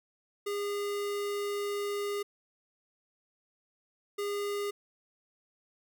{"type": "tone bursts at uneven times", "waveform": "square", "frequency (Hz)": 407.4, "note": "G#4", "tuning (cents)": -33, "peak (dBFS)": -32, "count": 2, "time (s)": [[0.46, 2.23], [4.18, 4.71]], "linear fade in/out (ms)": 10, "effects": []}